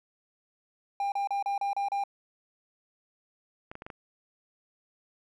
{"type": "tone bursts", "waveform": "triangle", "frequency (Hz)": 800, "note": "G5", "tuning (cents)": 35, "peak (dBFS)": -25, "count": 7, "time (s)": [1, 2.038], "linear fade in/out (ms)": 2, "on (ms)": 120, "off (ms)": 33}
{"type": "clicks", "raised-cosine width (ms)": 0.5, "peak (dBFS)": -26, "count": 5, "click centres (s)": [3.715, 3.754, 3.821, 3.865, 3.902]}
{"effects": []}